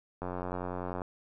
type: click train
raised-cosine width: 1 ms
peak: -22 dBFS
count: 73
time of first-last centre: 0.22-1.018 s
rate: 90.2 Hz
effects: none